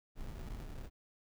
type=noise with sample-and-hold; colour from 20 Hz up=brown; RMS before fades=-44 dBFS; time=0.15-0.9 s; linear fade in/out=50 ms; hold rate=1050 Hz; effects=none